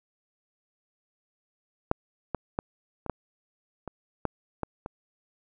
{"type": "clicks", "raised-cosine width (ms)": 1, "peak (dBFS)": [-8, -14, -13, -22, -13, -22, -12, -15, -21], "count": 9, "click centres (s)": [1.914, 2.347, 2.589, 3.063, 3.097, 3.877, 4.253, 4.633, 4.861], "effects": []}